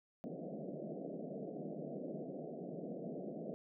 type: band-pass noise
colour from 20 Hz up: pink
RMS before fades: -45 dBFS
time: 0.24-3.54 s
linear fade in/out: 0 ms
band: 150 to 690 Hz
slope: 96 dB/octave
effects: none